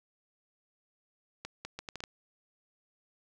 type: accelerating click train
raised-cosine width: 0.2 ms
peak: -22 dBFS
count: 7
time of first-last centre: 1.45-2.038 s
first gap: 200 ms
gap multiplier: 0.7
effects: none